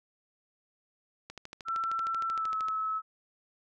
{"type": "click train", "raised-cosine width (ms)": 0.2, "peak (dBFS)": -25, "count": 19, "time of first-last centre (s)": [1.3, 2.685], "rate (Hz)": 13}
{"type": "tone with pitch glide", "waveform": "sine", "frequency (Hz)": [1340, 1295.9], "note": ["E6", "E6"], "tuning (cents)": [28, -30], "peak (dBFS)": -29, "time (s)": [1.65, 3.02], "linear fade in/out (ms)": 50, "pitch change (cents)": -58, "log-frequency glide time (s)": [2.28, 2.54]}
{"effects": []}